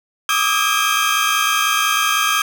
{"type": "tone cluster", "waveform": "30% pulse", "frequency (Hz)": [1172, 1238, 1288, 1625, 3190], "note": ["D6", "D#6", "E6", "G#6", "G7"], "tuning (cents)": [-4, -9, -41, -38, 30], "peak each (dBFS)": -19, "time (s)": [0.29, 2.42], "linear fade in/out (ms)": 2, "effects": []}